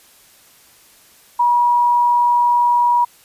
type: tone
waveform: sine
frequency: 963 Hz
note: B5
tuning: 44 cents flat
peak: -11 dBFS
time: 1.39-3.05 s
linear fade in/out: 10 ms
effects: white hiss -49 dBFS RMS until 3.24 s + resampled to 32000 Hz